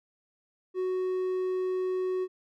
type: tone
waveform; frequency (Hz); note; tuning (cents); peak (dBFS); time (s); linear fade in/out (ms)
triangle; 370.4; F#4; +2; -25; 0.74-2.28; 50
effects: none